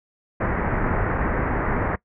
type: low-pass noise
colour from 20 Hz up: pink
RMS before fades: -23 dBFS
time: 0.4-1.96 s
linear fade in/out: 10 ms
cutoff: 2000 Hz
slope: 48 dB/octave
effects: noise-tail reverb RT60 0.1 s tail -21 dB re dry